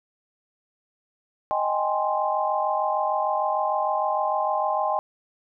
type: chord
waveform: sine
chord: Ab major seventh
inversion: second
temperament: equal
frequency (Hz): 622.3 / 784 / 830.6 / 1046.5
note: Eb5 / G5 / Ab5 / C6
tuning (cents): 0 / 0 / 0 / 0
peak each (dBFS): -27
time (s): 1.51-4.99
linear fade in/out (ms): 0
effects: none